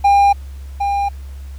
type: tone with echo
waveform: triangle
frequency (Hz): 803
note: G5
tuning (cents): +41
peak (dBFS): -6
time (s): 0.04-0.33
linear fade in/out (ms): 10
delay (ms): 760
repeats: 1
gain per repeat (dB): -7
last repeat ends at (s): 1.09
effects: added 68 Hz sine -28 dBFS peak until 1.58 s + pink hiss -49 dBFS RMS until 1.58 s